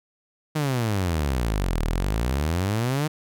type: exponential two-way sweep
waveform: sawtooth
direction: down then up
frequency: 158.3 to 37.52 to 158.3 Hz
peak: -18 dBFS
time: 0.55-3.08 s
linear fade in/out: 10 ms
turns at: 1.83 s
effects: none